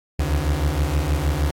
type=beating tone pair; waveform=35% pulse; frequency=70 / 76.4 Hz; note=C#2 / D#2; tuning=+18 / -31 cents; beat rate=6.4 Hz; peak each=-20 dBFS; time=0.19-1.51 s; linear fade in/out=5 ms; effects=AAC 64 kbps